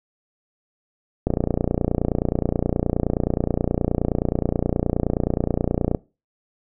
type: click train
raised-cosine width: 2 ms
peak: -6 dBFS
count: 139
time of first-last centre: 1.27-5.948 s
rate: 29.5 Hz
effects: noise-tail reverb RT60 0.3 s tail -21 dB re dry